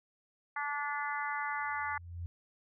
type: harmonic tone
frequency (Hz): 290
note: D4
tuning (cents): -22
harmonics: 3 / 4 / 5 / 6 / 7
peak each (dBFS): -38 / -39 / -40 / -41 / -41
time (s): 0.56-1.98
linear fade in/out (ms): 5
type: tone with exponential growth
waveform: sine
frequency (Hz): 86.1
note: F2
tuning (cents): -24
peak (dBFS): -35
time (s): 1.47-2.26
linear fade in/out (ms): 0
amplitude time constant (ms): 170
effects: none